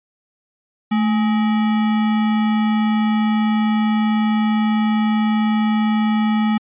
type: tone with sample-and-hold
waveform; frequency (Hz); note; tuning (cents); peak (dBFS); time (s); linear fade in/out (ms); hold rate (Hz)
sine; 217.7; A3; -18; -14; 0.91-6.58; 10; 1050
effects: resampled to 8000 Hz